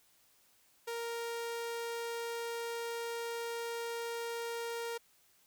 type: tone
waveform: sawtooth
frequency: 466.2 Hz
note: A#4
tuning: in tune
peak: -33 dBFS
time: 0.87-4.98 s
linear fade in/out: 10 ms
effects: white hiss -68 dBFS RMS until 5.46 s